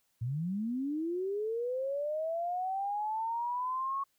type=linear sweep; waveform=sine; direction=up; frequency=109.6 to 1108.7 Hz; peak=-31 dBFS; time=0.21-4.04 s; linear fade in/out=10 ms; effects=white hiss -75 dBFS RMS until 4.18 s